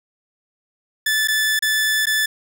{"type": "tone with dropouts", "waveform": "sawtooth", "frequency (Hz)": 1745, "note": "A6", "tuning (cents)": -15, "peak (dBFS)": -13, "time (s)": [1.06, 2.26], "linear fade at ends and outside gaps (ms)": 5, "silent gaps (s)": [[1.275, 1.283], [1.592, 1.623], [2.057, 2.068]], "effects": []}